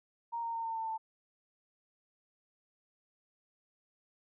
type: tone with pitch steps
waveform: sine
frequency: 932.3 / 923.2 / 914.2 / 905.2 / 896.4 / 887.6 Hz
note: A#5 / A#5 / A#5 / A5 / A5 / A5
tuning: 0 / -17 / -34 / +49 / +32 / +15 cents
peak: -34 dBFS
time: 0.32-0.98 s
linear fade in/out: 20 ms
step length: 110 ms
effects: none